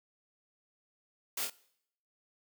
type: noise with echo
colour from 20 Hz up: white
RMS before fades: -36 dBFS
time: 1.37-1.45 s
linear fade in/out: 5 ms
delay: 25 ms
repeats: 2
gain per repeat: -3 dB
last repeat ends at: 1.5 s
effects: noise-tail reverb RT60 0.7 s tail -21 dB re dry + high-pass 200 Hz 12 dB/octave